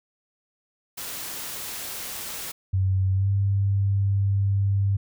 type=noise; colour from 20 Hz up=white; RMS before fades=-34 dBFS; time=0.97-2.52 s; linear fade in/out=10 ms
type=tone with pitch glide; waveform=sine; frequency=95 to 98.98 Hz; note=F#2 to G2; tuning=+46 to +17 cents; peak=-19 dBFS; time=2.73-4.97 s; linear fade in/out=10 ms; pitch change=+71 cents; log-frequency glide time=3.13-3.29 s
effects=none